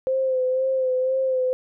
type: tone with vibrato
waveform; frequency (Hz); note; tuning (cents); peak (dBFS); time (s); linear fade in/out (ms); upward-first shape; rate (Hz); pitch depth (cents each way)
sine; 519; C5; -14; -19; 0.07-1.53; 0; sine; 2; 33
effects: none